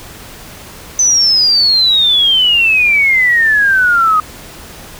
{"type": "exponential sweep", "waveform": "sine", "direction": "down", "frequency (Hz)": [6140, 1239], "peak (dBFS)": -7, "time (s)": [0.99, 4.2], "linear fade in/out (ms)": 2, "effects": ["pink hiss -33 dBFS RMS until 4.99 s"]}